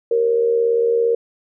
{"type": "tone with amplitude modulation", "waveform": "sine", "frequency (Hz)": 466.2, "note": "A#4", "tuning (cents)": 0, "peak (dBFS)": -11, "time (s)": [0.11, 1.15], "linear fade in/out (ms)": 5, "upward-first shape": "sine", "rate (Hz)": 77.6, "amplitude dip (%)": 60, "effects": []}